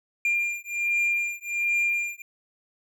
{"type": "beating tone pair", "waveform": "triangle", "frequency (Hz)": [2396, 2397.3], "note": ["D7", "D7"], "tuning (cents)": [34, 35], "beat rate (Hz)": 1.3, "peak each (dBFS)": -25, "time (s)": [0.25, 2.22], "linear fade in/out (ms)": 2, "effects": []}